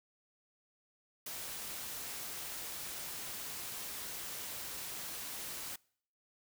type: noise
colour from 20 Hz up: white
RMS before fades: -43 dBFS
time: 1.26-5.76 s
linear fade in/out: 5 ms
effects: noise-tail reverb RT60 0.6 s tail -25 dB re dry